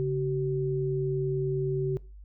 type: tone pair together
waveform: sine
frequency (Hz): 139.33 / 380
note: C#3 / F#4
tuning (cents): +9 / +46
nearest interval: octave + perfect fourth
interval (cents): 1737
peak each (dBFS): -28 / -28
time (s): 0-1.97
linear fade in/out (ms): 0
effects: noise-tail reverb RT60 0.3 s tail -21 dB re dry + added 50 Hz sine -44 dBFS peak until 2.24 s